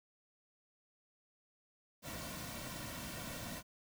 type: noise with comb filter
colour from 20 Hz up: pink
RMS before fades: -45 dBFS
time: 2.02-3.63 s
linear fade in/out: 50 ms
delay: 2.4 ms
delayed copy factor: -0.65
effects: none